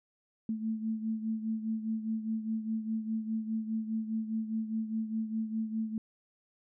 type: beating tone pair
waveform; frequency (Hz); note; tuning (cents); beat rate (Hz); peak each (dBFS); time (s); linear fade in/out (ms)
sine; 220 / 224.9; A3 / A3; 0 / +38; 4.9; -32 / -38; 0.49-5.98; 2
effects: none